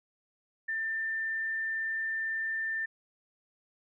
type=tone; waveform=sine; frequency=1789 Hz; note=A6; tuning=28 cents sharp; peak=-30 dBFS; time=0.68-2.86 s; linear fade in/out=10 ms; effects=none